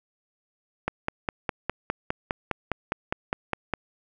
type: click train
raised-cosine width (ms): 0.5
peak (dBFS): -10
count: 15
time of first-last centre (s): 0.88-3.737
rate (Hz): 4.9
effects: none